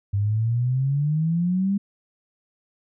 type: exponential sweep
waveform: sine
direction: up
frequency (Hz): 98.7 to 202.8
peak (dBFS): -19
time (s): 0.13-1.78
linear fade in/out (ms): 10
effects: none